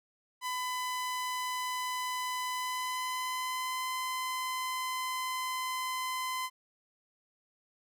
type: tone with pitch glide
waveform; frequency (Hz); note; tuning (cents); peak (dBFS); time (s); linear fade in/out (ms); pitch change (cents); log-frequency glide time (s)
sawtooth; 1005 to 1024.9; B5 to C6; +30 to -36; -29; 0.41-6.5; 50; +34; 2.51-3.88
effects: none